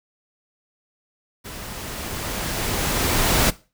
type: noise with level ramp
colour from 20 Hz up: pink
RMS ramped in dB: -36 to -17 dBFS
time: 1.44-3.51 s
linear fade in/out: 20 ms
effects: noise-tail reverb RT60 0.3 s tail -18 dB re dry